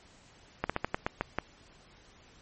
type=slowing click train; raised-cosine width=0.5 ms; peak=-13 dBFS; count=8; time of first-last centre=0.64-1.386 s; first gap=56 ms; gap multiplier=1.21; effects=pink hiss -58 dBFS RMS until 2.41 s + MP3 32 kbps